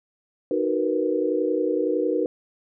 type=chord; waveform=sine; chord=B major seventh; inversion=first; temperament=just; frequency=308.7 / 370.4 / 463 / 493.9 Hz; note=D#4 / F#4 / A#4 / B4; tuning=-14 / +2 / -12 / 0 cents; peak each=-26 dBFS; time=0.51-2.26 s; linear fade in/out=2 ms; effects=none